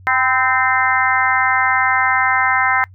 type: harmonic tone with a mistuned harmonic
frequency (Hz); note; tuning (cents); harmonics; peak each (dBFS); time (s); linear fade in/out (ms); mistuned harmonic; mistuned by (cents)
260; C4; -11; 3 / 4 / 5 / 6 / 7 / 8; -20 / -20 / -20 / -20 / -20 / -20; 0.07-2.84; 0; 4; -38
effects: noise-tail reverb RT60 0.1 s tail -25 dB re dry + added 93 Hz sine -39 dBFS peak until 2.94 s